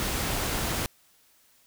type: noise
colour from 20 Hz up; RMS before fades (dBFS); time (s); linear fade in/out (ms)
pink; -29; 0-0.86; 0
effects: white hiss -62 dBFS RMS until 1.66 s